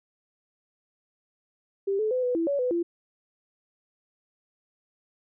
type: tone with pitch steps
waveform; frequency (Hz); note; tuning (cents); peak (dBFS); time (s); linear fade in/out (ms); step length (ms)
sine; 394.2 / 432.4 / 507 / 495 / 331.6 / 565 / 500 / 342.2; G4 / A4 / B4 / B4 / E4 / C#5 / B4 / F4; +10 / -30 / +45 / +4 / +10 / +33 / +21 / -35; -23; 1.87-2.83; 10; 120
effects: none